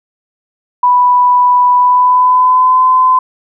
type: tone with pitch glide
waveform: sine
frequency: 987.8 to 1022 Hz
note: B5 to C6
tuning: 0 to -41 cents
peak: -5 dBFS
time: 0.83-3.19 s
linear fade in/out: 5 ms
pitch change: +59 cents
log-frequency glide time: 1.76-2.83 s
effects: none